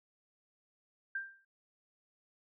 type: tone with exponential decay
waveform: sine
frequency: 1582 Hz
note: G6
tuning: 15 cents sharp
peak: -32 dBFS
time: 1.15-1.45 s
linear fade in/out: 5 ms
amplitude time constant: 64 ms
effects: none